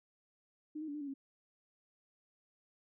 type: tone with pitch steps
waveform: sine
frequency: 304 / 314.1 / 287.9 / 299.4 / 283.7 / 272.7 Hz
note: D#4 / D#4 / D4 / D4 / C#4 / C#4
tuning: -40 / +16 / -34 / +33 / +40 / -28 cents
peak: -39 dBFS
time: 0.75-1.14 s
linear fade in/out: 10 ms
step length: 65 ms
effects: none